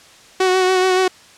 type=tone with vibrato; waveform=sawtooth; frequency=371.7 Hz; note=F#4; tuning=8 cents sharp; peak=-9 dBFS; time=0.4-1.08 s; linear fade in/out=5 ms; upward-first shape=sine; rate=7 Hz; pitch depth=25 cents each way; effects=white hiss -45 dBFS RMS until 1.37 s + low-pass 7000 Hz 12 dB/octave